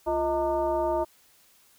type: tone with frequency modulation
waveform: sine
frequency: 630 Hz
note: D#5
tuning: 21 cents sharp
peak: -23 dBFS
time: 0.06-1.05 s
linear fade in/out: 20 ms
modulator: 282 Hz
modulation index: 1.2
effects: white hiss -60 dBFS RMS until 1.78 s